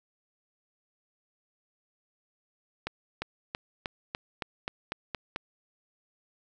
accelerating click train, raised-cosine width 0.3 ms, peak -16 dBFS, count 10, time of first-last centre 2.87-5.361 s, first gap 350 ms, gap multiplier 0.94, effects none

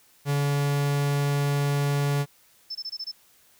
45% pulse tone, 142.7 Hz, D3, 49 cents flat, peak -22 dBFS, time 0.25-2.26 s, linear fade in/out 50 ms
sine tone bursts, 5274 Hz, E8, in tune, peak -30 dBFS, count 6, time 2.7-3.117 s, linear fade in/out 10 ms, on 52 ms, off 21 ms
effects white hiss -59 dBFS RMS until 3.59 s

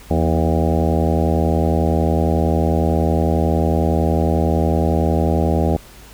harmonic tone with a mistuned harmonic, 80 Hz, D#2, 49 cents sharp, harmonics 1 / 2 / 3 / 4 / 5 / 6 / 7 / 8 / 9 / 10, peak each -18 / -21 / -23 / -24 / -25 / -26 / -26 / -27 / -28 / -28 dBFS, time 0.1-5.77 s, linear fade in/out 10 ms, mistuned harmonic 2, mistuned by +95 cents, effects added 52 Hz sine -43 dBFS peak until 6.13 s + pink hiss -43 dBFS RMS until 6.13 s

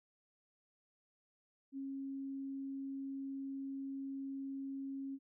sine tone, 272.1 Hz, C#4, 32 cents flat, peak -40 dBFS, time 1.72-5.19 s, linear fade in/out 50 ms, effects none

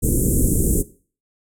pink band-stop noise, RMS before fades -17 dBFS, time 0.02-0.83 s, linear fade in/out 20 ms, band 450 to 7700 Hz, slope 48 dB/octave, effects noise-tail reverb RT60 0.4 s tail -17 dB re dry + low-pass 12000 Hz 12 dB/octave

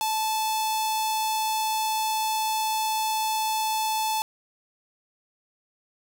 sawtooth tone with notch filter, 872 Hz, A5, 16 cents flat, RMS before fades -26 dBFS, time 0.01-4.22 s, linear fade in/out 0 ms, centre 1800 Hz, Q 1.1, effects none

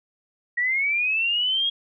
sine linear sweep, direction up, 1900 to 3291 Hz, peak -20 dBFS, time 0.57-1.7 s, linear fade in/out 10 ms, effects none

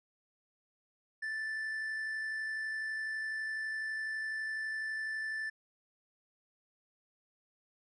triangle tone with amplitude modulation, 1760 Hz, A6, in tune, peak -32 dBFS, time 1.22-5.5 s, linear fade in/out 10 ms, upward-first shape sine, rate 52 Hz, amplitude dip 25%, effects resampled to 24000 Hz

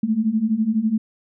sine beating tone pair, 211.8 / 223.8 Hz, G#3 / A3, +34 / +30 cents, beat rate 12 Hz, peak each -22 / -19 dBFS, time 0.03-0.98 s, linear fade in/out 5 ms, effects none

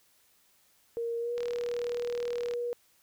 sine tone with pitch glide, 466.2 to 480.4 Hz, A#4 to B4, 0 to -48 cents, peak -30 dBFS, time 0.97-2.73 s, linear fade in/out 0 ms, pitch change +52 cents, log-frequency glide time 1.19-1.34 s
click train, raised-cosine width 0.2 ms, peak -25 dBFS, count 46, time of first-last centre 1.38-2.537 s, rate 38.9 Hz
effects white hiss -66 dBFS RMS until 3.02 s

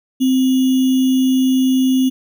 sine tone with sample-and-hold, 260.4 Hz, C4, 8 cents flat, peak -11 dBFS, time 0.2-2.1 s, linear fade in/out 20 ms, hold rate 3150 Hz, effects none

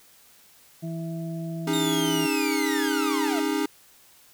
harmonic tone, 164.81 Hz, E3, in tune, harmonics 1 / 2 / 4, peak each -30 / -37 / -40 dBFS, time 0.82-2.27 s, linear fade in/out 20 ms
square chord, C# suspended second, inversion none, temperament equal with one note detuned, 277.2 / 311.1 / 406.3 Hz, C#4 / D#4 / G#4, 0 / 0 / -38 cents, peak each -29 / -27 / -30 dBFS, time 1.67-3.66 s, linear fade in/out 5 ms
sawtooth linear sweep, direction down, 3729 to 620 Hz, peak -26 dBFS, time 1.73-3.4 s, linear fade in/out 5 ms
effects white hiss -55 dBFS RMS until 4.33 s

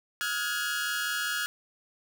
sawtooth tone cluster, 1274 / 1425 / 1510 / 1669 Hz, D#6 / F6 / F#6 / G#6, +41 / +34 / +35 / +8 cents, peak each -37 / -28 / -36 / -29 dBFS, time 0.21-1.46 s, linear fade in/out 0 ms, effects none

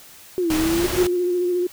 sine exponential two-way sweep, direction down then up, 376 to 310.1 to 370.2 Hz, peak -18 dBFS, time 0.38-1.03 s, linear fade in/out 0 ms, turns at 0.53 s
pink noise, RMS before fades -26 dBFS, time 0.5-1.07 s, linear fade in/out 2 ms
sine tone with vibrato, 356.3 Hz, F4, 35 cents sharp, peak -18 dBFS, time 0.84-1.67 s, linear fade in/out 5 ms, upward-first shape sine, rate 14 Hz, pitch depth 27 cents each way
effects white hiss -45 dBFS RMS until 1.72 s

